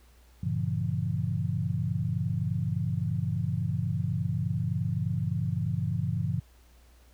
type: chord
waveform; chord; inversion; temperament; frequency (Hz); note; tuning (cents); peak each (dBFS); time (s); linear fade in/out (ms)
sine; G diminished seventh; none; just; 98 / 117.6 / 141.12 / 169.34; G2 / Bb2 / Db3 / Fb3; 0 / +16 / +31 / +47; -32; 0.43-6.4; 5
effects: added 60 Hz sine -55 dBFS peak until 7.13 s + pink hiss -63 dBFS RMS until 7.13 s